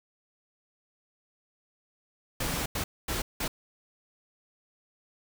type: noise bursts at uneven times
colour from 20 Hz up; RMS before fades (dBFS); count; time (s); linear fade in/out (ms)
pink; -31; 4; 2.4-2.66 / 2.75-2.84 / 3.08-3.22 / 3.4-3.48; 5
effects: none